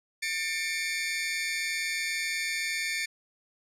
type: tone cluster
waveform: sawtooth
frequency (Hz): 1791 / 2178 / 2346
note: A6 / C#7 / D7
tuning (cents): +30 / -31 / -2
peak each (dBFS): -30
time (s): 0.22-3.06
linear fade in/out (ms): 10
effects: low-pass 11000 Hz 12 dB/octave